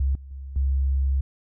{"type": "tone with level steps", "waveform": "sine", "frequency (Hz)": 67.6, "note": "C#2", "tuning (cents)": -43, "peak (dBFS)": [-19, -38, -33, -19], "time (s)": [0, 1.21], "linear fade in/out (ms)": 5, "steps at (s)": [0.15, 0.31, 0.56], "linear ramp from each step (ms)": 2, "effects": []}